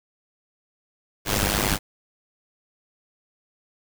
pink noise with amplitude modulation, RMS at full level -19 dBFS, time 1.25-1.79 s, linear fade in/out 50 ms, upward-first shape sine, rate 101 Hz, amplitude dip 90%, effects none

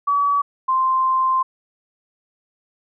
sine tone pair in turn, 1140 / 1044.9 Hz, C#6 / C6, +48 / -3 cents, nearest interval major second, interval 151 cents, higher first, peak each -15 / -15 dBFS, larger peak neither, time 0.07-0.42 / 0.68-1.43 s, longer second, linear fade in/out 10 ms, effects none

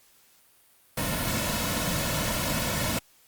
pink noise with comb filter, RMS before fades -28 dBFS, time 0.97-2.99 s, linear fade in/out 5 ms, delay 2.5 ms, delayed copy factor -0.65, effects white hiss -60 dBFS RMS until 3.27 s + Opus 48 kbps

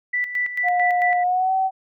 sine tone with tremolo, 1974 Hz, B6, 1 cent flat, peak -19 dBFS, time 0.13-1.24 s, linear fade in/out 10 ms, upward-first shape square, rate 4.5 Hz, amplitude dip 65%
sine tone with pitch glide, 715 to 761.9 Hz, F5 to G5, +41 to -49 cents, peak -17 dBFS, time 0.63-1.71 s, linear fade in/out 50 ms, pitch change +110 cents, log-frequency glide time 1.23-1.53 s
effects none

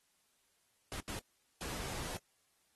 pink noise bursts at uneven times, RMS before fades -43 dBFS, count 3, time 0.92-1 / 1.08-1.19 / 1.61-2.17 s, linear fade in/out 0 ms, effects white hiss -75 dBFS RMS until 2.75 s + AAC 32 kbps

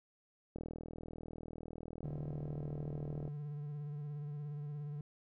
click train, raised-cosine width 2 ms, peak -31 dBFS, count 110, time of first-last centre 0.56-3.278 s, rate 40.1 Hz
triangle tone with vibrato, 146.83 Hz, D3, in tune, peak -38 dBFS, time 2.04-5.01 s, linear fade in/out 2 ms, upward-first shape sine, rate 17 Hz, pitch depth 36 cents each way
effects none

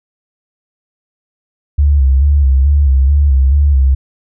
sine tone with vibrato, 69.3 Hz, C#2, in tune, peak -6 dBFS, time 1.78-3.95 s, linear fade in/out 10 ms, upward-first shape square, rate 2.3 Hz, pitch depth 68 cents each way, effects none

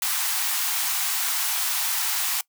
white high-pass noise, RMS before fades -25 dBFS, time 0.02-2.41 s, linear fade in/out 2 ms, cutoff 720 Hz, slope 96 dB/octave, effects noise-tail reverb RT60 0.1 s tail -22 dB re dry

